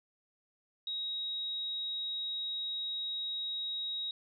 sine tone, 3800 Hz, A#7, 33 cents sharp, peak -34 dBFS, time 0.87-4.11 s, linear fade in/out 2 ms, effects none

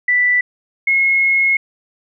sine tone pair in turn, 1975.5 / 2167 Hz, B6 / C#7, 0 / -40 cents, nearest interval major second, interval 160 cents, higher second, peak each -11 dBFS, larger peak neither, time 0.08-0.41 / 0.87-1.57 s, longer second, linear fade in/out 5 ms, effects none

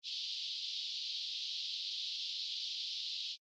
white band-pass noise, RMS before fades -41 dBFS, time 0.03-3.37 s, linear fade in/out 50 ms, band 3200 to 4700 Hz, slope 48 dB/octave, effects AAC 32 kbps

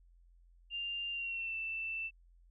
sine tone with pitch glide, 2794 to 2663 Hz, F7 to E7, 0 to +17 cents, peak -36 dBFS, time 0.7-2.11 s, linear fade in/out 50 ms, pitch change -83 cents, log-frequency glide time 1.11-1.56 s, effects added 43 Hz sine -60 dBFS peak until 2.5 s

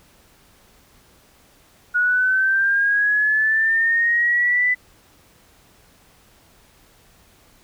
sine linear sweep, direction up, 1448 to 2000 Hz, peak -15 dBFS, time 1.94-4.75 s, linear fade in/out 20 ms, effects pink hiss -54 dBFS RMS until 7.63 s

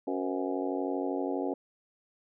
harmonic tone with a mistuned harmonic, 92.5 Hz, F#2, in tune, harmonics 3 / 4 / 5 / 6 / 7 / 8 / 9, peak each -33 / -35 / -37 / -39 / -40 / -41 / -42 dBFS, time 0.07-1.54 s, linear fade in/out 5 ms, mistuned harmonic 6, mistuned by -100 cents, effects none

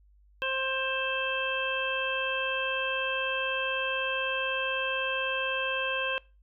harmonic tone, 528 Hz, C5, 16 cents sharp, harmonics 1 / 2 / 3 / 5 / 6, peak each -34 / -36 / -34 / -32 / -36 dBFS, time 0.42-6.18 s, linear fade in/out 0 ms, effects noise-tail reverb RT60 0.3 s tail -23 dB re dry + added 50 Hz sine -57 dBFS peak until 6.42 s

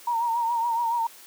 sine tone with vibrato, 932.3 Hz, A#5, in tune, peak -22 dBFS, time 0.07-1.07 s, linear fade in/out 5 ms, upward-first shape triangle, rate 7.1 Hz, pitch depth 65 cents each way, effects white hiss -48 dBFS RMS until 1.26 s + high-pass 300 Hz 12 dB/octave

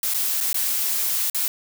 blue noise with dropouts, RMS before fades -23 dBFS, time 0.03-1.48 s, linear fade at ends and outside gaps 2 ms, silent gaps 0.138-0.144 / 0.405-0.409 / 0.53-0.543 / 1.3-1.346 s, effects none

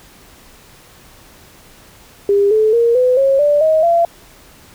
sine tone with pitch steps, 402.3 / 433.7 / 467.5 / 503.9 / 543.2 / 585.6 / 631.3 / 680.5 Hz, G4 / A4 / A#4 / B4 / C#5 / D5 / D#5 / F5, +45 / -25 / +5 / +35 / -35 / -5 / +25 / -45 cents, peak -9 dBFS, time 2.29-4.05 s, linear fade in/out 2 ms, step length 220 ms, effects pink hiss -44 dBFS RMS until 4.74 s

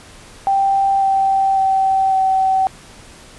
sine tone with pitch steps, 784 / 777.2 / 770.5 / 763.9 Hz, G5 / G5 / G5 / G5, 0 / -15 / -30 / -45 cents, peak -12 dBFS, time 0.47-2.67 s, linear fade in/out 0 ms, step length 550 ms, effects pink hiss -41 dBFS RMS until 3.38 s + resampled to 24000 Hz

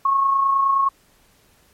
sine tone with amplitude modulation, 1094 Hz, C#6, 23 cents flat, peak -13 dBFS, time 0.05-0.89 s, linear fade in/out 5 ms, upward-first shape sine, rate 29.6 Hz, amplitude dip 40%, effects pink hiss -57 dBFS RMS until 1.73 s + MP3 64 kbps

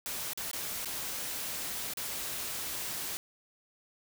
white noise with dropouts, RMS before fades -37 dBFS, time 0.06-3.17 s, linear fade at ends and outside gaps 0 ms, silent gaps 0.333-0.375 / 0.513-0.532 / 0.848-0.857 / 1.936-1.972 s, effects none

